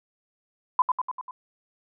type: tone with echo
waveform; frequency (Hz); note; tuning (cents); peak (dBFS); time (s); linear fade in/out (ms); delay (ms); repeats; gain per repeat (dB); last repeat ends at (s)
sine; 1008; B5; +35; -15; 0.79-0.82; 2; 98; 5; -4; 1.31
effects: none